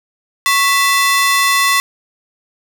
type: ring-modulated tone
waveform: sawtooth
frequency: 1542 Hz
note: G6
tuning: 29 cents flat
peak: -4 dBFS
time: 0.46-1.8 s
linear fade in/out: 0 ms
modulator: 438 Hz
effects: none